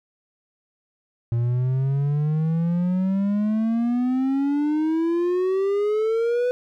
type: exponential sweep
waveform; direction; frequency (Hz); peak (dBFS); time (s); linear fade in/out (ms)
triangle; up; 116 to 500; -17; 1.32-6.51; 0
effects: none